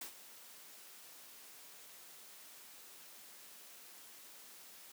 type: noise with ADSR envelope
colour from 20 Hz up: white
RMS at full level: -44 dBFS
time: 0.01-4.92 s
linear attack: 5 ms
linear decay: 94 ms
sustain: -12 dB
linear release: 6 ms
effects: high-pass 200 Hz 12 dB/octave